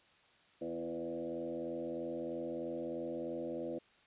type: tone with frequency modulation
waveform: sine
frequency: 418.5 Hz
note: G#4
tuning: 13 cents sharp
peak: -37 dBFS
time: 0.61-3.79 s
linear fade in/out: 10 ms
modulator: 83.1 Hz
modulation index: 2.2
effects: white hiss -66 dBFS RMS until 4.06 s + resampled to 8000 Hz